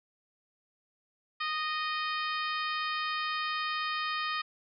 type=harmonic tone; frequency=619 Hz; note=D#5; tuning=9 cents flat; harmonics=2 / 3 / 4 / 5 / 6 / 7 / 8; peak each=-33 / -37 / -39 / -41 / -43 / -44 / -45 dBFS; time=1.4-4.42 s; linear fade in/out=10 ms; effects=none